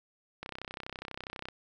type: click train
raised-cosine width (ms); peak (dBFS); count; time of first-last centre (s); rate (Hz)
0.3; -23; 35; 0.43-1.486; 32.2
effects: none